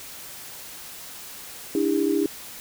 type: tone cluster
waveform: sine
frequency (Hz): 292.8 / 326.5 / 401.5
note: D4 / E4 / G4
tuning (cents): -5 / -17 / +41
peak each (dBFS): -24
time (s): 1.75-2.26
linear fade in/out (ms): 2
effects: white hiss -40 dBFS RMS until 2.6 s